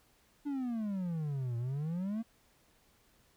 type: exponential two-way sweep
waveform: triangle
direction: down then up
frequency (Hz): 295.3 to 115.4 to 232.6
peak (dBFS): -31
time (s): 0.45-2.23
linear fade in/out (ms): 20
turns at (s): 1.57
effects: pink hiss -68 dBFS RMS until 3.36 s